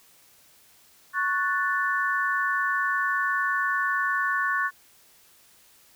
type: chord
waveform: sine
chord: F# minor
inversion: second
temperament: equal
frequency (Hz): 1108.7 / 1480 / 1760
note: C#6 / F#6 / A6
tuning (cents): 0 / 0 / 0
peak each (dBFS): -27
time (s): 1.13-4.71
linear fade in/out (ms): 50
effects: white hiss -57 dBFS RMS until 5.95 s